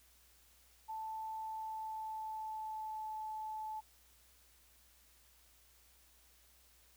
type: tone with pitch glide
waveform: sine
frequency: 880 to 867.9 Hz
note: A5 to A5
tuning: 0 to -24 cents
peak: -40 dBFS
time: 0.88-3.81 s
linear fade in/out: 20 ms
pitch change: -24 cents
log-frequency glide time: 1.41-3.09 s
effects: added 60 Hz sine -70 dBFS peak until 6.96 s + white hiss -67 dBFS RMS until 6.96 s